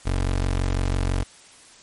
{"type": "tone", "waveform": "25% pulse", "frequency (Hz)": 46, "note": "F#1", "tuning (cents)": -9, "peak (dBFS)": -17, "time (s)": [0.05, 1.24], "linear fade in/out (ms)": 20, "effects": ["white hiss -49 dBFS RMS until 1.82 s", "MP3 48 kbps"]}